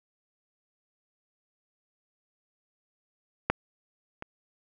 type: clicks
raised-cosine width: 0.5 ms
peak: -7 / -22 dBFS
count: 2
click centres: 3.5 / 4.224 s
effects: none